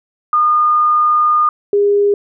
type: tone pair in turn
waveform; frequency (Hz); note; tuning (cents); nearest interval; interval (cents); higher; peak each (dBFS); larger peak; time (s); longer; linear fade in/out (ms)
sine; 1219 / 406.8; D#6 / G#4; -36 / -36; octave + perfect fifth; 1900; first; -9; neither; 0.33-1.49 / 1.73-2.14; first; 2
effects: none